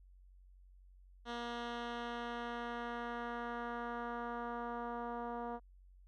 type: tone with low-pass filter sweep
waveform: 10% pulse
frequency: 237.5 Hz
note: A#3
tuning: 33 cents sharp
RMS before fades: -42 dBFS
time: 1.25-5.6 s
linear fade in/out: 50 ms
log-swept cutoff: 3700 to 890 Hz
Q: 1.3
effects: added 46 Hz sine -58 dBFS peak until 6.07 s